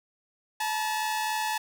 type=tone pair together; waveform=sawtooth; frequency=866.4 / 950 Hz; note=A5 / A#5; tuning=-27 / +33 cents; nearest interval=major second; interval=160 cents; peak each=-24 / -31 dBFS; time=0.6-1.58 s; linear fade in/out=5 ms; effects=none